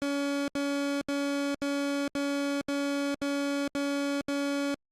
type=tone bursts; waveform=30% pulse; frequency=282.4 Hz; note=C#4; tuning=32 cents sharp; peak=-25 dBFS; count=9; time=0.02-4.744 s; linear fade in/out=0 ms; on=460 ms; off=73 ms; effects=low-pass 9000 Hz 12 dB/octave + Opus 48 kbps